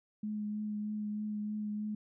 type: tone with vibrato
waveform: sine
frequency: 210.8 Hz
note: G#3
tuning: 26 cents sharp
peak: -34 dBFS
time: 0.23-1.95 s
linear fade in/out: 5 ms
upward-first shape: triangle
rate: 3.2 Hz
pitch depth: 17 cents each way
effects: none